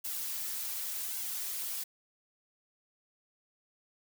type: noise with flanger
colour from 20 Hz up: blue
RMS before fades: -37 dBFS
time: 0.04-1.84 s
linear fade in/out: 10 ms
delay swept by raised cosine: 1.6 to 6.8 ms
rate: 0.88 Hz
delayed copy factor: -0.85
effects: none